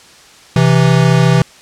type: tone pair together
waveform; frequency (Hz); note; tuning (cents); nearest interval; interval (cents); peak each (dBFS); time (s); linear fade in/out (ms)
square; 130.81 / 164.81; C3 / E3; 0 / 0; major third; 400; -11; 0.56-1.42; 2
effects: white hiss -41 dBFS RMS until 1.61 s + low-pass 7000 Hz 12 dB/octave